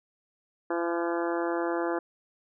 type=harmonic tone with a mistuned harmonic; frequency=170 Hz; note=F3; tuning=46 cents flat; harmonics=2 / 3 / 4 / 5 / 6 / 7 / 8 / 9 / 10; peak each=-29 / -33 / -35 / -37 / -39 / -40 / -41 / -42 / -43 dBFS; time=0.7-1.99 s; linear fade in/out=5 ms; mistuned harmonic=8; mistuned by=+37 cents; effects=none